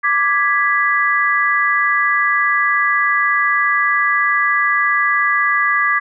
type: chord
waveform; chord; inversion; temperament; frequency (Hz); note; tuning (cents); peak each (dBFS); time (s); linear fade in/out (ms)
sine; G# diminished; second; equal; 1174.7 / 1661.2 / 1975.5; D6 / G#6 / B6; 0 / 0 / 0; -17; 0.03-6; 20
effects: none